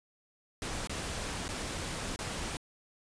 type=noise with dropouts; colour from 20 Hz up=pink; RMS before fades=-37 dBFS; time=0.62-2.57 s; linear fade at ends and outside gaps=1 ms; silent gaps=0.873-0.895 / 1.481-1.489 / 2.161-2.19 s; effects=resampled to 22050 Hz